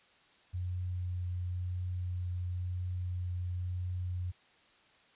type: tone with vibrato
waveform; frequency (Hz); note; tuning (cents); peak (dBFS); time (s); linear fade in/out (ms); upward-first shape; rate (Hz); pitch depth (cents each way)
sine; 89.9; F#2; -49; -33; 0.53-4.32; 20; sine; 0.97; 9
effects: white hiss -64 dBFS RMS until 5.15 s + resampled to 8000 Hz